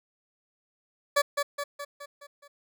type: tone with echo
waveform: 20% pulse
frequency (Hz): 573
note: D5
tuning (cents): -43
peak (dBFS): -15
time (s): 1.16-1.22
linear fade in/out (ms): 10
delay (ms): 210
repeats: 6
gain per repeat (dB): -5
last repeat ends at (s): 2.48
effects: none

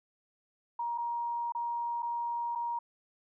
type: tone with dropouts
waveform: sine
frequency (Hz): 944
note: A#5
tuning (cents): +22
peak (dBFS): -31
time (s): 0.79-2.79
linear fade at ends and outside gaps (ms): 5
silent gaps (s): 0.978-0.982 / 1.522-1.549 / 2.023-2.028 / 2.552-2.556
effects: none

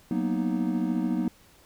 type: chord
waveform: triangle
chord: B major seventh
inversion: second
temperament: equal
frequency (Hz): 185 / 233.1 / 246.9 / 311.1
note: F#3 / A#3 / B3 / D#4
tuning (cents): 0 / 0 / 0 / 0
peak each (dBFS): -28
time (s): 0.11-1.28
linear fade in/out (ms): 2
effects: pink hiss -57 dBFS RMS until 1.65 s

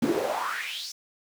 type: noise with high-pass filter sweep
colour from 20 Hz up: brown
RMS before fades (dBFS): -29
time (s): 0.02-0.92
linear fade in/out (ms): 5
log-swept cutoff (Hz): 250 to 5700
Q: 5.4
effects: none

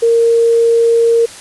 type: tone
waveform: sine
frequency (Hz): 463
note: A#4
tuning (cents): -12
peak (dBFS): -7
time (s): 0.02-1.26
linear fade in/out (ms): 10
effects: white hiss -33 dBFS RMS until 1.4 s + resampled to 24000 Hz

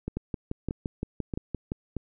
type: two click trains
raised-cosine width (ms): 3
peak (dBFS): -17 / -18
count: 10 / 4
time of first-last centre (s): 0.17-1.719 / 0.08-1.967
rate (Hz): 5.81 / 1.59
effects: none

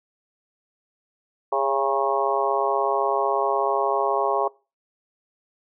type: harmonic tone with a mistuned harmonic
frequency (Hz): 136.2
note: C#3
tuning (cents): -30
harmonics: 3 / 4 / 5 / 6 / 7 / 8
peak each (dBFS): -27 / -27 / -27 / -27 / -27 / -27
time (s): 1.52-4.48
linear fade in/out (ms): 5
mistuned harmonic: 4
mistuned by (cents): +38
effects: noise-tail reverb RT60 0.3 s tail -22 dB re dry

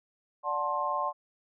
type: chord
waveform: sine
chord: D dominant seventh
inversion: none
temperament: just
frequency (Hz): 587.3 / 734.2 / 881 / 1057.2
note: D5 / F#5 / A5 / C6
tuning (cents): 0 / -14 / +2 / +18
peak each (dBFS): -35 / -36 / -34 / -30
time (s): 0.43-1.13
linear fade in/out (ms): 50
effects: none

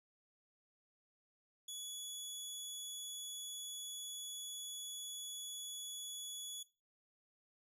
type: tone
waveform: 20% pulse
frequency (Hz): 3394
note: G#7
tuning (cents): +37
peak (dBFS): -39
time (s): 1.68-6.63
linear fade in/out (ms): 5
effects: noise-tail reverb RT60 0.3 s tail -18 dB re dry

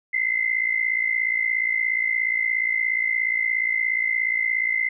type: tone pair together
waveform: sine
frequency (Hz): 2036 / 2093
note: C7 / C7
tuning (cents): -48 / 0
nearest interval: unison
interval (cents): 48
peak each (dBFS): -23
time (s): 0.13-4.89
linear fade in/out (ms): 10
effects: none

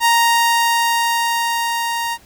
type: tone with level ramp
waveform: sawtooth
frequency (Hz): 932.3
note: A#5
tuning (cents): 0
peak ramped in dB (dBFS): -7 to -16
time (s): 0-2.18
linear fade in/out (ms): 50
effects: pink hiss -49 dBFS RMS until 2.25 s

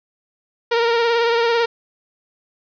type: tone with vibrato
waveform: sawtooth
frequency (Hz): 466.2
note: A#4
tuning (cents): 0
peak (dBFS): -11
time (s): 0.71-1.66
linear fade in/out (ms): 10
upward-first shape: triangle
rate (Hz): 18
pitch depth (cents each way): 40
effects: resampled to 11025 Hz + 7-bit

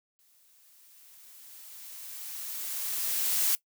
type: noise with exponential growth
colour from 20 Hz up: blue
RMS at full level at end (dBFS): -25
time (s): 0.19-3.55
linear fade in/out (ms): 0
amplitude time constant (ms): 730
effects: noise-tail reverb RT60 0.1 s tail -20 dB re dry

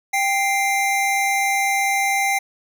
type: tone pair together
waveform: square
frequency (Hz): 788.5 / 2093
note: G5 / C7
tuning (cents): +10 / 0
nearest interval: octave + perfect fourth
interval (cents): 1690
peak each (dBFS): -21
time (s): 0.13-2.39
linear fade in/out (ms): 10
effects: none

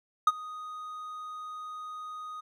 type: tone with ADSR envelope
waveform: triangle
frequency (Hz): 1244.5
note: D#6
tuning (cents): 0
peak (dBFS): -14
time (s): 0.27-2.41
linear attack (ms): 4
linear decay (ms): 36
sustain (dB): -22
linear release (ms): 13
effects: none

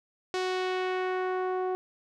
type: tone with low-pass filter sweep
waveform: sawtooth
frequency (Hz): 370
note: F#4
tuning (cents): 0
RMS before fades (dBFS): -30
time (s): 0.34-1.75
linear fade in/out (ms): 0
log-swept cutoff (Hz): 5500 to 830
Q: 1.1
effects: none

